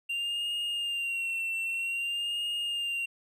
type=tone with vibrato; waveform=triangle; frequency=2771 Hz; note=F7; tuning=14 cents flat; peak=-28 dBFS; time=0.09-3.06 s; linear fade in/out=10 ms; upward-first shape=sine; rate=0.52 Hz; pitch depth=46 cents each way; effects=none